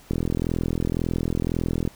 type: click train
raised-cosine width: 3 ms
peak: -11 dBFS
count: 75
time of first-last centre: 0.11-1.876 s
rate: 41.9 Hz
effects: pink hiss -51 dBFS RMS until 1.95 s